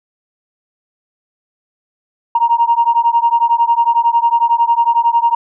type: beating tone pair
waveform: sine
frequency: 930 / 941 Hz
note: A#5 / A#5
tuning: -4 / +16 cents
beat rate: 11 Hz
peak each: -12 dBFS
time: 2.35-5.35 s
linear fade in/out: 5 ms
effects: tanh soft clip ceiling -2 dBFS